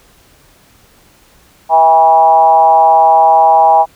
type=tone with frequency modulation; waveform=sine; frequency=810 Hz; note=G#5; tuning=43 cents flat; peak=-4 dBFS; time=1.69-3.86 s; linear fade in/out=50 ms; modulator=161 Hz; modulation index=0.86; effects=pink hiss -47 dBFS RMS until 3.95 s